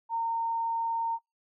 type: tone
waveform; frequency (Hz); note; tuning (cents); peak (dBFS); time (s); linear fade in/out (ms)
sine; 917; A#5; -29; -27; 0.09-1.19; 50
effects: noise-tail reverb RT60 0.2 s tail -26 dB re dry